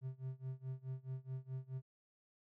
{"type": "tone with tremolo", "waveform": "triangle", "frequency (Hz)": 130.81, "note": "C3", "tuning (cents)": 0, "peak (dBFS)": -37, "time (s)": [0.01, 1.82], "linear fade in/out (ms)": 50, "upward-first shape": "sine", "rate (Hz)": 4.7, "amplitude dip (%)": 95, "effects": []}